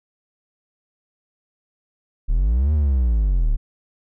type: linear two-way sweep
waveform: triangle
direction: up then down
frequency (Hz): 33.35 to 77.78 to 33.35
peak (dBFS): -13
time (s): 2.28-3.57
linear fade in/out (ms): 20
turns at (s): 2.73
effects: none